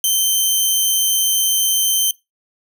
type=tone; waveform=10% pulse; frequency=3104 Hz; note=G7; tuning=18 cents flat; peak=-6 dBFS; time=0.04-2.11 s; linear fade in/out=2 ms; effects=noise-tail reverb RT60 0.2 s tail -21 dB re dry